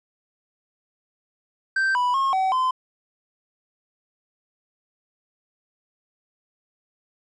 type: tone with pitch steps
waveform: triangle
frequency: 1562 / 986 / 1081 / 760 / 1028 Hz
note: G6 / B5 / C#6 / F#5 / C6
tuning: -7 / -3 / -44 / +46 / -31 cents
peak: -17 dBFS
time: 1.76-2.71 s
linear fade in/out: 5 ms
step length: 190 ms
effects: resampled to 22050 Hz